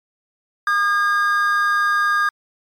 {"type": "tone pair together", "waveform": "triangle", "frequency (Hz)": [1217.4, 1625], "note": ["D#6", "G#6"], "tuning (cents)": [-38, -38], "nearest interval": "perfect fourth", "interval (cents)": 500, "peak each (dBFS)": -16, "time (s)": [0.67, 2.29], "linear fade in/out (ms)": 2, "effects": ["MP3 96 kbps"]}